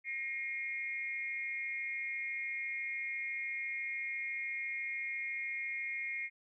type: tone with amplitude modulation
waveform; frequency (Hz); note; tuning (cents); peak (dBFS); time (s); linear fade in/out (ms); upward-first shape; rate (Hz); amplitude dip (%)
sine; 2143; C7; +41; -32; 0.04-6.3; 50; sine; 266; 85
effects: none